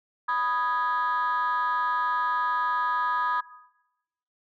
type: chord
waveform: sine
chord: G# minor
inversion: first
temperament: equal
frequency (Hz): 987.8 / 1244.5 / 1661.2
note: B5 / D#6 / G#6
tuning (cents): 0 / 0 / 0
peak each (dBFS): -26 / -26 / -29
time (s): 0.28-3.41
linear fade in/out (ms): 10
effects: noise-tail reverb RT60 0.9 s tail -17 dB re dry + tanh soft clip ceiling -18 dBFS